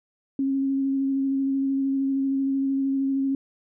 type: tone with vibrato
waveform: sine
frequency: 271.4 Hz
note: C#4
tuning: 36 cents flat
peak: -21 dBFS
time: 0.39-3.35 s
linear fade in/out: 2 ms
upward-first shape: square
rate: 13 Hz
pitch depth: 11 cents each way
effects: none